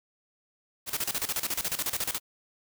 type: noise with tremolo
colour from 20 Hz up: white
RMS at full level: -29 dBFS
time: 0.86-2.2 s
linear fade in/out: 50 ms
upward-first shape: square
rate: 14 Hz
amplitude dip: 80%
effects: none